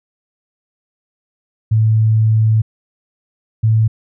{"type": "tone pair in turn", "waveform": "sine", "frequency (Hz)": [110, 110.62], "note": ["A2", "A2"], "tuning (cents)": [0, 10], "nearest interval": "unison", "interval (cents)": 10, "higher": "second", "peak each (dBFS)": -9, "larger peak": "neither", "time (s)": [[1.71, 2.62], [3.63, 3.88]], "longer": "first", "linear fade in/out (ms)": 10, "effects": []}